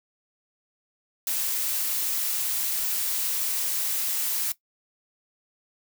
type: noise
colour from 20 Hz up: blue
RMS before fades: -27 dBFS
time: 1.27-4.52 s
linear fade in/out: 2 ms
effects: noise-tail reverb RT60 0.1 s tail -17 dB re dry